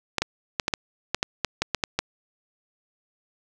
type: clicks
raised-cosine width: 0.2 ms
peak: -5 dBFS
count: 12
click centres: 0.183 / 0.22 / 0.598 / 0.681 / 0.738 / 1.146 / 1.229 / 1.447 / 1.62 / 1.747 / 1.838 / 1.99 s
effects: none